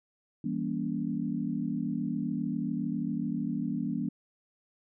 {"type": "chord", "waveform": "sine", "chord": "E diminished seventh", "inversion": "none", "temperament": "just", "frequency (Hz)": [164.81, 197.78, 237.3, 284.8], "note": ["E3", "G3", "Bb3", "Db4"], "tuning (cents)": [0, 16, 31, 47], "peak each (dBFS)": [-36, -35, -33, -35], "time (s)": [0.44, 4.09], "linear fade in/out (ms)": 5, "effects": []}